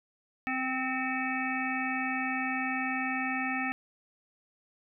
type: harmonic tone with a mistuned harmonic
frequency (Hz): 260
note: C4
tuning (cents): -11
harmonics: 1 / 3 / 5 / 7 / 9 / 10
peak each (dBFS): -34 / -36 / -39 / -35 / -37 / -38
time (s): 0.47-3.72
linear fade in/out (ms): 0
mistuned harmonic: 9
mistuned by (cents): -60
effects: none